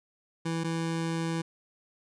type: tone pair in turn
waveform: 25% pulse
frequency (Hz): 164.81 / 164.81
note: E3 / E3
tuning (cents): 0 / 0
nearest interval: unison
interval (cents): 0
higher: neither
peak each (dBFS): -25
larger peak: neither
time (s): 0.45-0.64 / 0.64-1.42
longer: second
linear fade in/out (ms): 10
effects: resampled to 22050 Hz